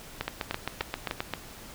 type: two click trains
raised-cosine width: 0.3 ms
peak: -13 / -13 dBFS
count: 4 / 9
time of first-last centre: 0.21-1.111 / 0.28-1.337 s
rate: 3.33 / 7.57 Hz
effects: pink hiss -46 dBFS RMS until 1.74 s